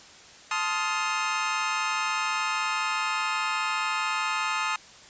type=chord; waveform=25% pulse; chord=F dominant seventh; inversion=first; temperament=just; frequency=873.1 / 1047.7 / 1257.2 / 1396.9 Hz; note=A5 / C6 / Eb6 / F6; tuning=-14 / +2 / +18 / 0 cents; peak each=-28 / -29 / -25 / -30 dBFS; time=0.51-4.76 s; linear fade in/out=2 ms; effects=white hiss -49 dBFS RMS until 5.09 s + resampled to 16000 Hz